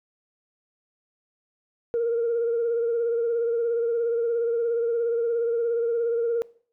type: tone with vibrato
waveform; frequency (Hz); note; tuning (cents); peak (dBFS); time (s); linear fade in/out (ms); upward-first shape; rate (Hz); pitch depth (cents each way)
sine; 466.2; A#4; 0; -20; 1.94-6.42; 0; sine; 17; 35
effects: noise-tail reverb RT60 0.5 s tail -22 dB re dry + tanh soft clip ceiling -18 dBFS